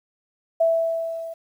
sine tone with level ramp, 659.3 Hz, E5, in tune, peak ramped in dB -14 to -31 dBFS, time 0.6-1.34 s, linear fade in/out 10 ms, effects 9-bit

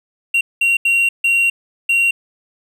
triangle tone bursts at uneven times, 2751 Hz, F7, 27 cents flat, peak -10 dBFS, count 5, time 0.34-0.41 / 0.61-0.77 / 0.85-1.09 / 1.24-1.5 / 1.89-2.11 s, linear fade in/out 5 ms, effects none

